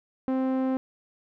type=tone with low-pass filter; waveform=sawtooth; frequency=261.6 Hz; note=C4; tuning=in tune; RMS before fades=-26 dBFS; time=0.28-0.77 s; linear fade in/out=0 ms; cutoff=860 Hz; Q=0.5; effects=none